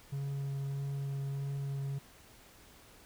triangle tone with vibrato, 138.7 Hz, C#3, 1 cent sharp, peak -32 dBFS, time 0.12-1.99 s, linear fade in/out 10 ms, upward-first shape triangle, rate 1.6 Hz, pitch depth 11 cents each way, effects pink hiss -58 dBFS RMS until 3.05 s

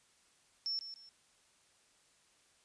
sine tone with echo, 5400 Hz, E8, 41 cents sharp, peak -34 dBFS, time 0.66-0.79 s, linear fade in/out 0 ms, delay 150 ms, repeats 2, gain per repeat -10 dB, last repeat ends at 1.09 s, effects white hiss -69 dBFS RMS until 2.64 s + resampled to 22050 Hz

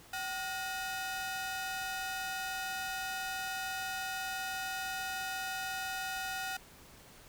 sawtooth ring-modulated tone, 1100 Hz, C#6, 14 cents flat, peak -29 dBFS, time 0.13-6.57 s, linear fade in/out 5 ms, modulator 337 Hz, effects pink hiss -56 dBFS RMS until 7.28 s

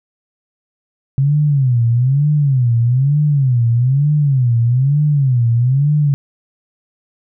sine tone with vibrato, 132.1 Hz, C3, 17 cents sharp, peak -10 dBFS, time 1.18-6.14 s, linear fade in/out 0 ms, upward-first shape sine, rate 1.1 Hz, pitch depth 220 cents each way, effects none

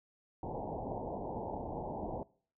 white low-pass noise, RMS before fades -40 dBFS, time 0.43-2.23 s, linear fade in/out 2 ms, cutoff 920 Hz, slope 96 dB/octave, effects noise-tail reverb RT60 0.5 s tail -23 dB re dry

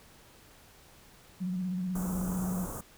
sine tone with vibrato, 183 Hz, F#3, 19 cents flat, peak -30 dBFS, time 1.4-2.66 s, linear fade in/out 20 ms, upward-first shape square, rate 16 Hz, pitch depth 41 cents each way
pink band-stop noise, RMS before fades -39 dBFS, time 1.95-2.81 s, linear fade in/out 5 ms, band 1400 to 6400 Hz, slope 48 dB/octave
effects pink hiss -57 dBFS RMS until 2.97 s

